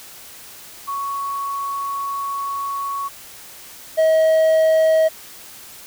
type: tone pair in turn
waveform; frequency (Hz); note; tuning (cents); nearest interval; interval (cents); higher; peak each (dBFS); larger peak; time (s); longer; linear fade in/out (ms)
sine / triangle; 1113 / 637.6; C#6 / D#5; +7 / +42; minor seventh; 965; first; -22 / -10; second; 0.87-3.09 / 3.97-5.09; first; 20
effects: white hiss -40 dBFS RMS until 5.86 s